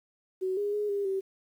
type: tone with pitch steps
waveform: sine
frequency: 374.9 / 409.5 / 416.7 / 402.4 / 385.7 Hz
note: F#4 / G#4 / G#4 / G4 / G4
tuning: +23 / -24 / +6 / +45 / -28 cents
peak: -27 dBFS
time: 0.41-1.21 s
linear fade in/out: 20 ms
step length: 160 ms
effects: 10-bit